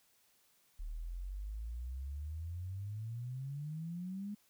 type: exponential sweep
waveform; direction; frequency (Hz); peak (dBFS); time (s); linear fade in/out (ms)
sine; up; 36.71 to 210; -39; 0.79-4.35; 10
effects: white hiss -71 dBFS RMS until 4.49 s